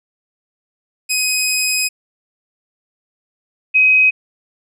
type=tone pair in turn; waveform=15% pulse / sine; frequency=2518 / 2527 Hz; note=D#7 / D#7; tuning=+20 / +26 cents; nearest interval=unison; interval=6 cents; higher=second; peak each=-8 dBFS; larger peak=neither; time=1.09-1.89 / 3.74-4.11 s; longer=first; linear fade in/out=20 ms; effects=none